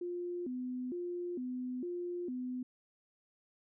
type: tone with vibrato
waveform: sine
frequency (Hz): 297.9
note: D4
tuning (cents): +25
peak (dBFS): -36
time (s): 0.01-2.63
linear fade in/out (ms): 5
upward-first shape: square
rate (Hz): 1.1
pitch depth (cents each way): 290
effects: none